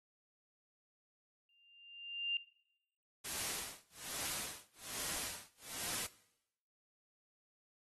sine tone with exponential growth, 2794 Hz, F7, in tune, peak -32 dBFS, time 1.49-2.37 s, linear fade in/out 2 ms, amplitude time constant 190 ms
white noise with tremolo, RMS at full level -39 dBFS, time 3.24-6.07 s, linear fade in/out 10 ms, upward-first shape sine, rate 1.2 Hz, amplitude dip 100%
effects noise-tail reverb RT60 0.8 s tail -19 dB re dry + AAC 32 kbps

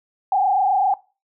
sine tone with frequency modulation, 784 Hz, G5, in tune, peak -15 dBFS, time 0.32-0.94 s, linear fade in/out 2 ms, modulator 27.6 Hz, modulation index 1.6, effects noise-tail reverb RT60 0.3 s tail -20 dB re dry

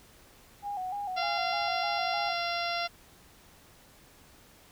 sine tone with vibrato, 776 Hz, G5, 18 cents flat, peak -32 dBFS, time 0.62-2.35 s, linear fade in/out 50 ms, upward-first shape square, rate 3.3 Hz, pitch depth 82 cents each way
harmonic tone, 689 Hz, F5, 24 cents flat, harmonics 1 / 2 / 3 / 4 / 5 / 6 / 7 / 8, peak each -33 / -36 / -38 / -39 / -40 / -41 / -41 / -42 dBFS, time 1.16-2.88 s, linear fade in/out 20 ms
effects pink hiss -57 dBFS RMS until 4.71 s

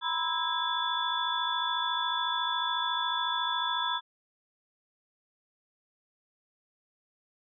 sine tone cluster, 961 / 1015 / 1313 / 1636 / 3456 Hz, B5 / B5 / E6 / G#6 / A7, -48 / +47 / -7 / -26 / -32 cents, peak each -33 / -34 / -36 / -37 / -32 dBFS, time 0.01-4.01 s, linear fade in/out 50 ms, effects none

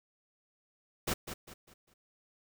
pink noise with echo, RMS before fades -32 dBFS, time 1.07-1.14 s, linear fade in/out 10 ms, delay 200 ms, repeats 4, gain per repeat -9 dB, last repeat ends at 1.94 s, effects none

